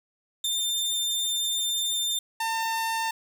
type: tone pair in turn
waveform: sawtooth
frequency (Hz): 3597 / 902.1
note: A7 / A5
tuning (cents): +37 / +43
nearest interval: 2 octaves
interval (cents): 2394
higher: first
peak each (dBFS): -22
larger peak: neither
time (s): 0.44-2.19 / 2.4-3.11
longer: first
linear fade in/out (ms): 5
effects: 9-bit